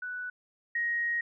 sine tone pair in turn, 1484 / 1880.6 Hz, F#6 / A#6, +5 / +15 cents, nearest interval major third, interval 410 cents, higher second, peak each -34 / -27 dBFS, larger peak second, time 0.02-0.3 / 0.75-1.21 s, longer second, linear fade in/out 5 ms, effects none

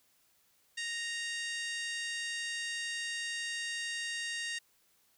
harmonic tone, 931 Hz, A#5, 2 cents flat, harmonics 2 / 3 / 4 / 5 / 6 / 7 / 8 / 9 / 10, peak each -38 / -42 / -44 / -46 / -48 / -49 / -50 / -51 / -52 dBFS, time 0.77-4.59 s, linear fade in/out 10 ms, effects white hiss -70 dBFS RMS until 5.17 s

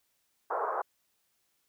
white band-pass noise, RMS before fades -32 dBFS, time 0.5-0.82 s, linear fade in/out 10 ms, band 430 to 1300 Hz, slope 48 dB/octave, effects white hiss -75 dBFS RMS until 1.68 s

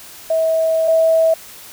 sine tone pair in turn, 646 / 649 Hz, E5 / E5, -35 / -27 cents, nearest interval unison, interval 8 cents, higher second, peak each -13 / -10 dBFS, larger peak second, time 0.3-0.88 / 0.88-1.34 s, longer first, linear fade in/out 5 ms, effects white hiss -38 dBFS RMS until 1.72 s

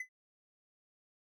triangle tone with exponential decay, 2020 Hz, B6, 39 cents sharp, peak -32 dBFS, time 0-0.09 s, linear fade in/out 5 ms, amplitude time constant 18 ms, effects none

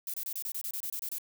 violet noise bursts, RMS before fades -36 dBFS, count 12, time 0.07-1.184 s, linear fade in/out 2 ms, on 69 ms, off 26 ms, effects none

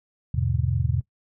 sine chord, E dominant seventh, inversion none, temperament equal with one note detuned, 80.48 / 103.83 / 123.47 / 146.83 Hz, E2 / G#2 / B2 / D3, -41 / 0 / 0 / 0 cents, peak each -26 / -27 / -25 / -30 dBFS, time 0.34-1.01 s, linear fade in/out 5 ms, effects noise-tail reverb RT60 0.1 s tail -18 dB re dry

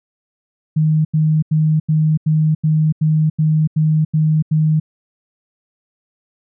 sine tone bursts, 155.56 Hz, D#3, in tune, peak -11 dBFS, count 11, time 0.76-4.8 s, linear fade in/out 10 ms, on 290 ms, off 85 ms, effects none

